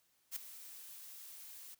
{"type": "noise with ADSR envelope", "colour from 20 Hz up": "blue", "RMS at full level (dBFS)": -38, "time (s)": [0.31, 1.75], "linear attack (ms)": 52, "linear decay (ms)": 5, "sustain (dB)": -14, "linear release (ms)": 13, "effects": ["white hiss -75 dBFS RMS until 1.79 s"]}